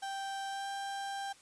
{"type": "tone with pitch glide", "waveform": "35% pulse", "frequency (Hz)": [784, 791.7], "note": ["G5", "G5"], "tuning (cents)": [0, 17], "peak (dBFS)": -35, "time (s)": [0.02, 1.33], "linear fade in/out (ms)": 10, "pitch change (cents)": 17, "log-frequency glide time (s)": [0.49, 0.68], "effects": ["white hiss -60 dBFS RMS until 1.41 s", "resampled to 22050 Hz"]}